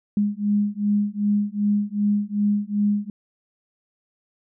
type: beating tone pair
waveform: sine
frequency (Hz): 204.7 / 207.3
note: G#3 / G#3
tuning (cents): -25 / -3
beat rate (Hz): 2.6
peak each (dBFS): -22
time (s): 0.17-3.1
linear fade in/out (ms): 2
effects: none